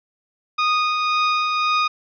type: tone with tremolo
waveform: sawtooth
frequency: 1238 Hz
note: D#6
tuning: 9 cents flat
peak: -12 dBFS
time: 0.58-1.88 s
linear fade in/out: 10 ms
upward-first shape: triangle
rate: 1.9 Hz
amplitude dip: 35%
effects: resampled to 11025 Hz + 9-bit